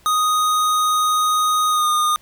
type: tone with pitch glide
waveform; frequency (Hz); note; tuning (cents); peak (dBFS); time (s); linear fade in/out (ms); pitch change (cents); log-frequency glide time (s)
square; 1244.5 to 1223.1; D#6 to D#6; 0 to -30; -16; 0.06-2.16; 0; -30; 1.69-1.87
effects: pink hiss -53 dBFS RMS until 2.21 s